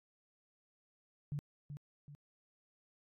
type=tone with echo; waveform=sine; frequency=145 Hz; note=D3; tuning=22 cents flat; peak=-36 dBFS; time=1.32-1.39 s; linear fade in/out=0 ms; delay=380 ms; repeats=2; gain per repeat=-7 dB; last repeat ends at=2.15 s; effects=AAC 64 kbps